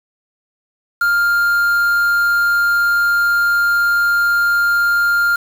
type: tone with quantisation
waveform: triangle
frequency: 1401 Hz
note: F6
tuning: 5 cents sharp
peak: -10 dBFS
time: 1.01-5.36 s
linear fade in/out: 5 ms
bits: 5
effects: none